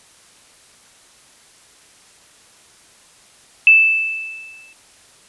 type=tone with exponential decay; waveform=sine; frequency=2637 Hz; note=E7; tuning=in tune; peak=-4 dBFS; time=3.67-4.73 s; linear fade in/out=1 ms; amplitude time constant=230 ms; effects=white hiss -49 dBFS RMS until 5.28 s + resampled to 24000 Hz